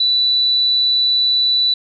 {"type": "tone", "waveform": "sine", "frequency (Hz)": 3966, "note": "B7", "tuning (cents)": 7, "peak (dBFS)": -12, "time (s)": [0, 1.74], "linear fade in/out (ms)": 5, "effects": []}